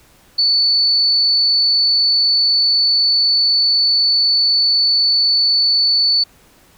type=tone; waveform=sine; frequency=4476 Hz; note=C#8; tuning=16 cents sharp; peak=-11 dBFS; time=0.38-6.24 s; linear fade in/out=10 ms; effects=pink hiss -50 dBFS RMS until 6.77 s